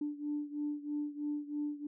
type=beating tone pair; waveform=sine; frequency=293.7 / 296.8 Hz; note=D4 / D4; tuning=0 / +18 cents; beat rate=3.1 Hz; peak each=-36 / -39 dBFS; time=0.01-1.87 s; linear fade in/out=5 ms; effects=tanh soft clip ceiling -27 dBFS